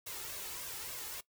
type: noise with flanger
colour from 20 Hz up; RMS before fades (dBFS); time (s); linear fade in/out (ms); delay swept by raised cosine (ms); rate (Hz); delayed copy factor
white; -43; 0.06-1.21; 10; 1.8 to 2.36; 3.5; +0.55
effects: noise-tail reverb RT60 0.1 s tail -19 dB re dry